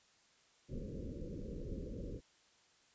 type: low-pass noise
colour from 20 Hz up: pink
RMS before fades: -44 dBFS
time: 0.68-2.21 s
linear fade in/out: 50 ms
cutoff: 550 Hz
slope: 96 dB/octave
effects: white hiss -69 dBFS RMS until 2.94 s + resampled to 16000 Hz